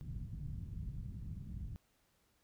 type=low-pass noise; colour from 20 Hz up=white; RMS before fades=-44 dBFS; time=0.01-1.76 s; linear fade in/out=0 ms; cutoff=150 Hz; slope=24 dB/octave; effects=pink hiss -75 dBFS RMS until 2.43 s